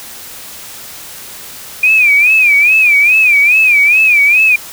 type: tone with vibrato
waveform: sine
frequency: 2426 Hz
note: D#7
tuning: 44 cents flat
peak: -5 dBFS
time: 1.83-4.56 s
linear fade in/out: 5 ms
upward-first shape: sine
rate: 2.4 Hz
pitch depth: 130 cents each way
effects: white hiss -30 dBFS RMS until 4.72 s